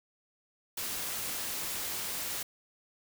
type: noise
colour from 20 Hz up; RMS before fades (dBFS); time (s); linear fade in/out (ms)
white; -36; 0.77-2.43; 5
effects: none